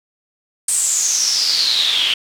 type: noise with band-pass filter sweep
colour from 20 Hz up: pink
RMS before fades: -17 dBFS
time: 0.68-2.14 s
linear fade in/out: 5 ms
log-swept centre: 8600 to 3000 Hz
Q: 8.8
effects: none